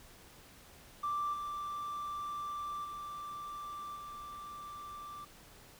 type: tone with level steps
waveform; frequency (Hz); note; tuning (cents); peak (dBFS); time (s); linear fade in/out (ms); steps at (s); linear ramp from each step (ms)
triangle; 1174.7; D6; 0; -29 / -35 / -39 / -42; 1.03-5.25; 10; 1.33 / 2.84 / 3.95; 10
effects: tanh soft clip ceiling -29 dBFS + pink hiss -57 dBFS RMS until 5.79 s